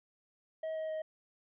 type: tone with pitch steps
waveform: triangle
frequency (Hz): 637 / 632.6 / 628.2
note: D#5 / D#5 / D#5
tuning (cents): +41 / +29 / +16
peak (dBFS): -33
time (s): 0.63-1.02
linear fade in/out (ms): 5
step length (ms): 130
effects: resampled to 8000 Hz